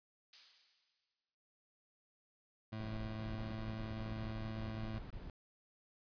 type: noise with exponential decay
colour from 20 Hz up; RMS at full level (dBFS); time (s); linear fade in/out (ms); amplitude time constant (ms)
violet; -42; 0.33-1.35; 1; 220
type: tone with pitch glide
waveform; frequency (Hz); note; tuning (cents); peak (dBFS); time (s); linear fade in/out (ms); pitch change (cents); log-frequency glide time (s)
25% pulse; 109.3 to 110; A2 to A2; -11 to 0; -38; 2.72-4.99; 10; +11; 3.05-3.44
type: noise bursts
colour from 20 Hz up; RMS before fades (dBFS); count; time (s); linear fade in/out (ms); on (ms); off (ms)
brown; -47; 13; 2.8-5.298; 0; 170; 24
effects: resampled to 11025 Hz